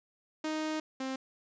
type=tone pair in turn; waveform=sawtooth; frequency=311.1 / 263.9 Hz; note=D#4 / C4; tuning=0 / +15 cents; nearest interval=minor third; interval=285 cents; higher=first; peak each=-28 / -30 dBFS; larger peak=first; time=0.44-0.8 / 1-1.16 s; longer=first; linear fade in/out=5 ms; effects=resampled to 16000 Hz + 11-bit